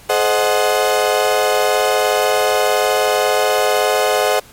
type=chord; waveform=35% pulse; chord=Ab dominant seventh; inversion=none; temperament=equal with one note detuned; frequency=426.2 / 523.3 / 622.3 / 740 Hz; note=Ab4 / C5 / Eb5 / Gb5; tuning=+45 / 0 / 0 / 0 cents; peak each=-17 dBFS; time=0.09-4.4 s; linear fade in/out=10 ms; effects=pink hiss -43 dBFS RMS until 4.52 s + MP3 64 kbps